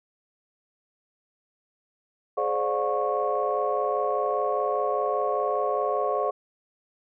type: tone cluster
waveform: sine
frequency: 421.4 / 524 / 589 / 718 / 1101 Hz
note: G#4 / C5 / D5 / F5 / C#6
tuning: +25 / +2 / +5 / +48 / -12 cents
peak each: -29 dBFS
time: 2.37-6.31 s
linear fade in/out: 10 ms
effects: tanh soft clip ceiling -12 dBFS